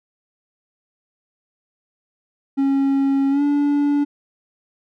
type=tone with pitch glide; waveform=triangle; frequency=274 to 288.3 Hz; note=C#4 to D4; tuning=-20 to -32 cents; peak=-13 dBFS; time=2.57-4.05 s; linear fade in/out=20 ms; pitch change=+88 cents; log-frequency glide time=3.3-3.42 s; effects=none